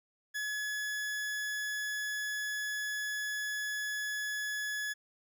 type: tone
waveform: 40% pulse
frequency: 1700 Hz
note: G#6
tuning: 40 cents sharp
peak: -33 dBFS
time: 0.34-4.94 s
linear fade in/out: 20 ms
effects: none